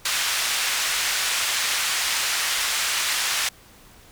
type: band-pass noise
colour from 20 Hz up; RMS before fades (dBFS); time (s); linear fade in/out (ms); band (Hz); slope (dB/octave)
pink; -24; 0.05-3.49; 5; 1600 to 9700; 12
effects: pink hiss -50 dBFS RMS until 4.11 s